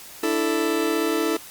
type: chord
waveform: 40% pulse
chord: D suspended second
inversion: none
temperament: just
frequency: 293.7 / 330.4 / 440.5 Hz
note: D4 / E4 / A4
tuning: 0 / +4 / +2 cents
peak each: -27 / -23 / -24 dBFS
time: 0.23-1.37 s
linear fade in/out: 5 ms
effects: white hiss -42 dBFS RMS until 1.5 s + Opus 48 kbps